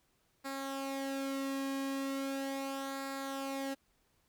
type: tone with flanger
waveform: sawtooth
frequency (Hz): 272.2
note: C#4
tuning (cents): -31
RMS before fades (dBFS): -38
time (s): 0.44-3.75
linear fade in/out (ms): 20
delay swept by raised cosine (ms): 0.33 to 1.43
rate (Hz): 0.38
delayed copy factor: -0.55
effects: pink hiss -74 dBFS RMS until 4.28 s